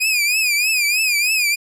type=tone with vibrato; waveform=sawtooth; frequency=2462 Hz; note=D#7; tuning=19 cents flat; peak=-12 dBFS; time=0-1.56 s; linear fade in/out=20 ms; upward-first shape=triangle; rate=3.2 Hz; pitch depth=130 cents each way; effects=resampled to 32000 Hz